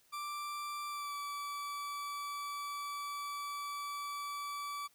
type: tone with pitch glide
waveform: 40% pulse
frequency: 1174.7 to 1153.2 Hz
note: D6 to D6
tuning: 0 to -32 cents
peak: -38 dBFS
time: 0.12-4.88 s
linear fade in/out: 20 ms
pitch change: -32 cents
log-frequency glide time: 0.89-1.14 s
effects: white hiss -69 dBFS RMS until 4.94 s